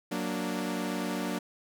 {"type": "chord", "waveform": "sawtooth", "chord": "Gb augmented", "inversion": "none", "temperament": "equal", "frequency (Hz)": [185, 233.1, 293.7], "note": ["Gb3", "Bb3", "D4"], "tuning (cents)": [0, 0, 0], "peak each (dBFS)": -31, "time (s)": [0.11, 1.39], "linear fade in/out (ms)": 10, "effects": []}